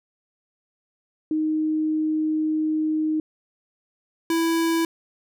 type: tone pair in turn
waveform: sine / square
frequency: 311.1 / 330.1 Hz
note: D#4 / E4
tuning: 0 / +2 cents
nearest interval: minor second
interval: 102 cents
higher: second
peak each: -20 dBFS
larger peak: neither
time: 1.31-3.2 / 4.3-4.85 s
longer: first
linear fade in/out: 2 ms
effects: none